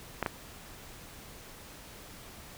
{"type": "clicks", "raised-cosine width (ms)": 0.5, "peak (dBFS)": -14, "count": 2, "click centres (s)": [0.227, 0.262], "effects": ["pink hiss -49 dBFS RMS until 2.57 s"]}